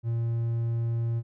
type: tone with hard clipping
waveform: triangle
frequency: 116.1 Hz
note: A#2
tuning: 7 cents flat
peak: -26 dBFS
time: 0.03-1.23 s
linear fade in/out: 50 ms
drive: 6 dB
effects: none